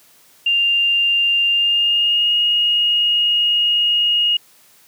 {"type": "tone with pitch glide", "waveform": "sine", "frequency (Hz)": [2794, 2868], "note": ["F7", "F7"], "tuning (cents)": [0, 45], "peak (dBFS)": -13, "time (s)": [0.46, 4.37], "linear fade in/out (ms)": 5, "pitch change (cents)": 45, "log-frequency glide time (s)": [1.49, 2.35], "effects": ["white hiss -51 dBFS RMS until 4.87 s", "high-pass 80 Hz 12 dB/octave"]}